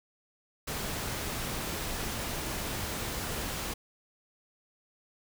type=noise; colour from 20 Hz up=pink; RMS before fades=-35 dBFS; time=0.67-3.74 s; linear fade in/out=10 ms; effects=none